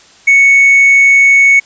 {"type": "tone with hard clipping", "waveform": "triangle", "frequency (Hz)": 2217, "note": "C#7", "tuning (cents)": 0, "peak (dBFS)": -4, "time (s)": [0.27, 1.6], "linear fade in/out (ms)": 10, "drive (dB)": 5, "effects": ["white hiss -42 dBFS RMS until 1.65 s", "resampled to 16000 Hz"]}